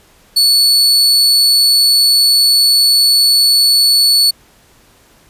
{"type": "tone", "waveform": "40% pulse", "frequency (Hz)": 4435, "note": "C#8", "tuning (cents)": 0, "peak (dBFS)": -6, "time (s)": [0.36, 4.31], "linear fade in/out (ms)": 10, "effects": ["pink hiss -48 dBFS RMS until 5.29 s", "resampled to 32000 Hz"]}